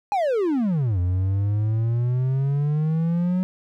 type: exponential two-way sweep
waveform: triangle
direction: down then up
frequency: 850 to 87.8 to 186 Hz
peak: -17 dBFS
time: 0.12-3.43 s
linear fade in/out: 0 ms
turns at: 0.99 s
effects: none